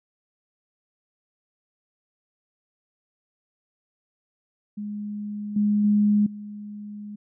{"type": "tone with level steps", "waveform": "sine", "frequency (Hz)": 207.7, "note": "G#3", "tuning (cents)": 0, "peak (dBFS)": [-29, -18, -16, -34], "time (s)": [4.77, 7.16], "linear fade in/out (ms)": 10, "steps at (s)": [5.56, 5.84, 6.26], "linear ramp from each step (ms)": 5, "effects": []}